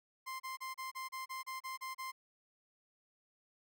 30% pulse tone bursts, 1046.5 Hz, C6, in tune, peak -38 dBFS, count 11, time 0.26-2.12 s, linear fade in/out 20 ms, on 140 ms, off 32 ms, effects none

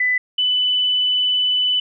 sine tone pair in turn, 1998 / 2994 Hz, B6 / F#7, +20 / +20 cents, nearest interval perfect fifth, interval 700 cents, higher second, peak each -15 / -15 dBFS, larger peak neither, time 0-0.18 / 0.38-1.8 s, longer second, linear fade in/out 5 ms, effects none

